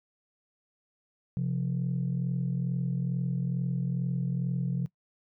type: tone pair together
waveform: sine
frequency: 132.33 / 174.61 Hz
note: C3 / F3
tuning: +20 / 0 cents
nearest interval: perfect fourth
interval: 480 cents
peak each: -28 / -29 dBFS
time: 1.37-4.86 s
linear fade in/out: 0 ms
effects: noise-tail reverb RT60 0.1 s tail -20 dB re dry + tanh soft clip ceiling -22 dBFS